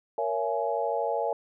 sine chord, A# half-diminished seventh, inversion none, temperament just, 466.2 / 559.4 / 671.3 / 839.1 Hz, A#4 / C#5 / E5 / G#5, 0 / +16 / +31 / +18 cents, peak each -31 dBFS, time 0.18-1.33 s, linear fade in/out 2 ms, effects none

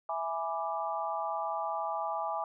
sine chord, E dominant seventh, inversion none, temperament equal, 659.3 / 830.6 / 987.8 / 1174.7 Hz, E5 / G#5 / B5 / D6, 0 / 0 / 0 / 0 cents, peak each -37 / -35 / -39 / -37 dBFS, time 0.09-2.44 s, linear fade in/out 2 ms, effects none

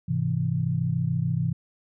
sine chord, Ab augmented, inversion none, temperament equal, 103.83 / 130.81 / 164.81 Hz, Ab2 / C3 / E3, 0 / 0 / 0 cents, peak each -30 / -26 / -26 dBFS, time 0.08-1.53 s, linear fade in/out 10 ms, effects none

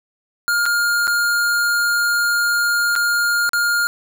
square tone with dropouts, 1413 Hz, F6, 20 cents sharp, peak -16 dBFS, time 0.48-3.87 s, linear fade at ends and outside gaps 0 ms, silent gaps 0.656-0.662 / 1.071-1.078 / 2.954-2.961 / 3.492-3.533 s, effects none

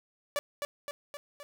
sawtooth tone with echo, 578 Hz, D5, 28 cents flat, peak -24 dBFS, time 0.36-0.39 s, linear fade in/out 0 ms, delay 260 ms, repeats 4, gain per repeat -4 dB, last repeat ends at 1.43 s, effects none

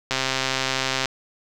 click train, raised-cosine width 0.2 ms, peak -5 dBFS, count 126, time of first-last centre 0.11-1.057 s, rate 132 Hz, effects none

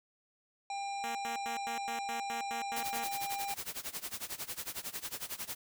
harmonic tone, 797 Hz, G5, 28 cents sharp, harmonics 1 / 3 / 5 / 7 / 9 / 10, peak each -36 / -46 / -50 / -53 / -55 / -56 dBFS, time 0.7-3.54 s, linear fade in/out 2 ms
5% pulse tone bursts, 233.1 Hz, A#3, in tune, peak -28 dBFS, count 10, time 1.04-3.04 s, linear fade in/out 0 ms, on 110 ms, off 100 ms
white noise with tremolo, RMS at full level -38 dBFS, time 2.76-5.55 s, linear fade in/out 5 ms, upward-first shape sine, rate 11 Hz, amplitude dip 90%
effects none

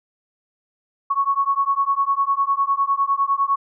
sine beating tone pair, 1103 / 1112.9 Hz, C#6 / C#6, -9 / +6 cents, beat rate 9.9 Hz, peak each -20 dBFS, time 1.1-3.56 s, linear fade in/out 10 ms, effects none

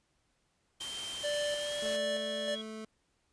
white noise, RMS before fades -42 dBFS, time 0.8-1.97 s, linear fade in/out 10 ms
sine tone with pitch glide, 3136 to 3311 Hz, G7 to G#7, 0 to -6 cents, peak -39 dBFS, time 0.8-2.62 s, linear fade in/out 10 ms, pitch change +94 cents, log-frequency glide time 1.56-1.8 s
square tone with tremolo, 587.3 Hz, D5, in tune, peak -32 dBFS, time 1.23-2.56 s, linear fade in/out 20 ms, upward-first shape square, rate 1.6 Hz, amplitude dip 40%
25% pulse tone, 218.7 Hz, A3, 10 cents flat, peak -37 dBFS, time 1.82-2.85 s, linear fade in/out 5 ms
effects pink hiss -75 dBFS RMS until 3.32 s + resampled to 22050 Hz

